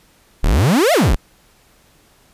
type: exponential two-way sweep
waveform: 45% pulse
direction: up then down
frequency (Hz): 30.87 to 734 to 30.87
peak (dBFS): -11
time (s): 0.43-1.16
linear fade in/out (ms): 10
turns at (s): 0.93
effects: pink hiss -53 dBFS RMS until 2.33 s + resampled to 32000 Hz